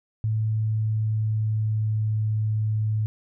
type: tone with pitch glide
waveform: sine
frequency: 109.4 to 108.08 Hz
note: A2 to A2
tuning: -9 to -30 cents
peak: -21 dBFS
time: 0.24-3.06 s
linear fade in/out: 0 ms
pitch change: -21 cents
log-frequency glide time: 0.34-2.21 s
effects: none